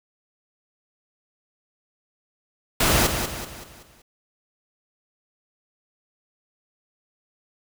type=noise with echo; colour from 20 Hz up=pink; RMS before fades=-19 dBFS; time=2.8-3.07 s; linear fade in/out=5 ms; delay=190 ms; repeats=5; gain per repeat=-7 dB; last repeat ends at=4.02 s; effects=none